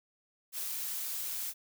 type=noise; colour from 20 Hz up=blue; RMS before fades=-37 dBFS; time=0.52-1.54 s; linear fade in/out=50 ms; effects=none